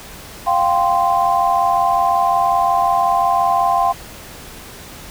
sine chord, F suspended second, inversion none, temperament equal with one note detuned, 698.5 / 784 / 1042.9 Hz, F5 / G5 / C6, 0 / 0 / -6 cents, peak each -17 dBFS, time 0.46-3.93 s, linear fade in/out 20 ms, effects pink hiss -36 dBFS RMS until 5.1 s

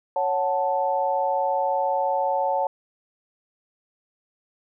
sine chord, F# minor, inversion second, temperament equal, 554.4 / 740 / 880 Hz, C#5 / F#5 / A5, 0 / 0 / 0 cents, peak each -25 / -26 / -24 dBFS, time 0.16-2.67 s, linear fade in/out 2 ms, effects none

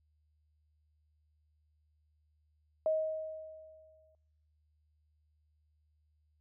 sine tone with exponential decay, 630 Hz, D#5, 21 cents sharp, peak -26 dBFS, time 2.86-4.15 s, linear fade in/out 1 ms, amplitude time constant 280 ms, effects noise-tail reverb RT60 1.0 s tail -24 dB re dry + added 76 Hz sine -70 dBFS peak until 6.4 s

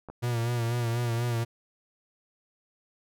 clicks, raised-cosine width 1 ms, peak -27 dBFS, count 2, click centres 0.087 / 0.1 s
45% pulse tone with vibrato, 118.4 Hz, A#2, 27 cents sharp, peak -26 dBFS, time 0.22-1.45 s, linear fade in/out 20 ms, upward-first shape sine, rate 4.1 Hz, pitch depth 47 cents each way
effects none

